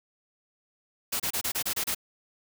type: noise bursts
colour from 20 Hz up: white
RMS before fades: -29 dBFS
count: 8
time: 1.12-1.948 s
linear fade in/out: 10 ms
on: 79 ms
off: 28 ms
effects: none